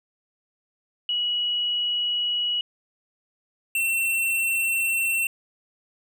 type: tone pair in turn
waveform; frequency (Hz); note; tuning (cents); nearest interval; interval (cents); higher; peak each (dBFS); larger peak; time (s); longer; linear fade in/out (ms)
sine / square; 2920 / 2704; F#7 / E7; -24 / +43; minor second; 133; first; -22; neither; 1.09-2.61 / 3.75-5.27; neither; 2
effects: none